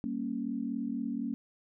sine chord, G diminished, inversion none, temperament equal, 196 / 233.1 / 277.2 Hz, G3 / Bb3 / Db4, 0 / 0 / 0 cents, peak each -40 / -34 / -36 dBFS, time 0.04-1.34 s, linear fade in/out 0 ms, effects none

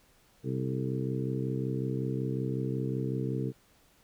harmonic tone with a mistuned harmonic, 65.41 Hz, C2, in tune, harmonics 2 / 3 / 4 / 5 / 6 / 7, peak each -32 / -37 / -38 / -38 / -41 / -39 dBFS, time 0.43-3.53 s, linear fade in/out 50 ms, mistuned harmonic 7, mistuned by -47 cents, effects pink hiss -64 dBFS RMS until 4.03 s

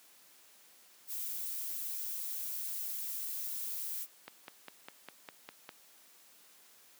violet noise, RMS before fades -39 dBFS, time 1.07-4.07 s, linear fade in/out 50 ms
click train, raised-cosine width 0.3 ms, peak -28 dBFS, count 8, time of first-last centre 4.28-5.691 s, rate 4.96 Hz
effects white hiss -61 dBFS RMS until 6.99 s + high-pass 200 Hz 12 dB/octave

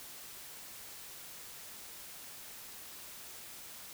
silence, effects white hiss -49 dBFS RMS until 3.93 s

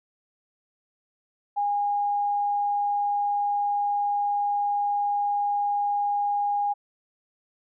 sine tone, 817 Hz, G#5, 29 cents flat, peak -22 dBFS, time 1.56-6.74 s, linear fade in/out 20 ms, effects none

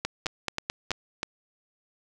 two click trains, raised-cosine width 0.2 ms, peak -10 / -11 dBFS, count 5 / 4, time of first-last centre 0.05-0.916 / 0.26-1.231 s, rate 4.62 / 3.09 Hz, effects none

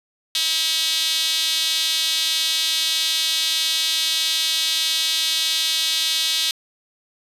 sawtooth tone with high-pass filter, 321.6 Hz, E4, 43 cents flat, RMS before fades -21 dBFS, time 0.35-6.51 s, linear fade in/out 2 ms, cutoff 3600 Hz, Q 3.3, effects resampled to 32000 Hz

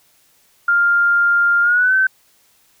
sine tone with pitch glide, 1400 to 1535.6 Hz, F6 to G6, +4 to -36 cents, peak -11 dBFS, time 0.68-2.07 s, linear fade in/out 5 ms, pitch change +160 cents, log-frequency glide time 1.62-1.95 s, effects white hiss -56 dBFS RMS until 2.8 s

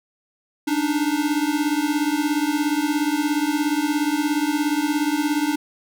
square beating tone pair, 288.9 / 305.9 Hz, D4 / D#4, -28 / -29 cents, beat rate 17 Hz, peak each -23 dBFS, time 0.67-5.56 s, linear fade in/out 10 ms, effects none

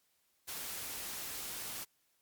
white noise, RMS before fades -42 dBFS, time 0.47-1.85 s, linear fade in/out 20 ms, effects white hiss -75 dBFS RMS until 2.21 s + MP3 96 kbps

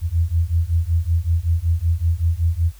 sine beating tone pair, 81.2 / 86.5 Hz, E2 / F2, -26 / -16 cents, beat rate 5.3 Hz, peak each -19 dBFS, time 0.01-2.72 s, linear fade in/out 50 ms, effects added 50 Hz sine -41 dBFS peak until 2.79 s + white hiss -52 dBFS RMS until 2.79 s

